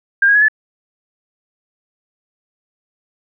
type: tone with pitch steps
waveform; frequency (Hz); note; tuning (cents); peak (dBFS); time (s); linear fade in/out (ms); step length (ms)
sine; 1600 / 1643.1 / 1687.3 / 1732.8; G6 / G#6 / G#6 / A6; +35 / -19 / +27 / -27; -8; 0.22-0.484; 5; 66
effects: none